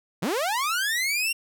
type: linear sweep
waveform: sawtooth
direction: up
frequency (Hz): 140 to 2791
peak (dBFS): -20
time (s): 0.22-1.33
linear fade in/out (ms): 10
effects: none